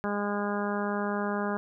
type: harmonic tone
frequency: 204.5 Hz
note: G#3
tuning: 26 cents flat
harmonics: 1 / 2 / 3 / 4 / 5 / 6 / 7 / 8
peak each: -31 / -34 / -36 / -37 / -38 / -39 / -39 / -40 dBFS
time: 0.04-1.57 s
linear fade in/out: 0 ms
effects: none